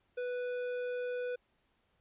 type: tone with tanh clipping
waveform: sine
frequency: 493.9 Hz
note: B4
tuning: in tune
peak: -36 dBFS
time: 0.17-1.36 s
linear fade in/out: 10 ms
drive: 12 dB
effects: pink hiss -75 dBFS RMS until 2 s + resampled to 8000 Hz